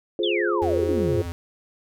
sine chord, F minor, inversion none, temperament just, 349.2 / 419.1 / 523.8 Hz, F4 / Ab4 / C5, 0 / +16 / +2 cents, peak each -24 / -25 / -29 dBFS, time 0.19-1.22 s, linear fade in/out 2 ms
sine exponential sweep, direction down, 3649 to 80.4 Hz, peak -25 dBFS, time 0.23-1.26 s, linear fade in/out 5 ms
square tone with vibrato, 85.9 Hz, F2, 28 cents flat, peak -29 dBFS, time 0.62-1.32 s, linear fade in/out 0 ms, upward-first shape square, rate 13 Hz, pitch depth 22 cents each way
effects none

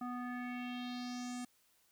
square tone with low-pass filter sweep, 246.6 Hz, B3, 2 cents flat, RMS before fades -42 dBFS, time 0.01-1.45 s, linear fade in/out 5 ms, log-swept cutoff 1100 to 8600 Hz, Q 3.3, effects white hiss -72 dBFS RMS until 1.91 s

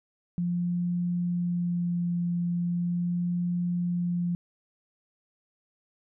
sine tone with vibrato, 174.61 Hz, F3, in tune, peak -25 dBFS, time 0.38-4.35 s, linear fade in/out 0 ms, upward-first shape sine, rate 0.39 Hz, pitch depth 10 cents each way, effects none

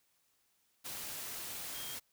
sine tone in noise, 3221 Hz, G7, 46 cents sharp, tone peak -48 dBFS, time 1.74-1.96 s, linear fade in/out 20 ms, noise white, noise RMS -43 dBFS, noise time 0.84-2 s, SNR -8 dB, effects white hiss -75 dBFS RMS until 2.12 s

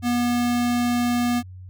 square tone, 241.8 Hz, B3, 36 cents flat, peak -20 dBFS, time 0.02-1.43 s, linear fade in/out 50 ms, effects added 92 Hz sine -37 dBFS peak until 1.69 s

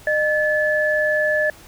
sine tone pair together, 610 / 1728.4 Hz, D#5 / A6, -34 / -31 cents, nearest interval octave + tritone, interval 1803 cents, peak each -19 dBFS, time 0.07-1.5 s, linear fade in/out 2 ms, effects pink hiss -45 dBFS RMS until 1.67 s

